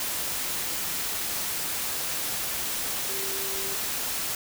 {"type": "tone in noise", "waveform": "sine", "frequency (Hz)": 388.6, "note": "G4", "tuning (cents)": -15, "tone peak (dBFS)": -38, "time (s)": [3.09, 3.75], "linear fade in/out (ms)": 2, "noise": "white", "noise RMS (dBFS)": -30, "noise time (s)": [0, 4.35], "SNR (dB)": -11, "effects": []}